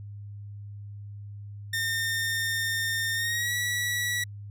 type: tone with pitch glide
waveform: sawtooth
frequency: 1819 to 1938.3 Hz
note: A#6 to B6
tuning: -43 to -33 cents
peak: -23 dBFS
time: 1.73-4.24 s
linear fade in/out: 5 ms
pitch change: +110 cents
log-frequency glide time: 3.14-3.54 s
effects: added 102 Hz sine -38 dBFS peak until 4.5 s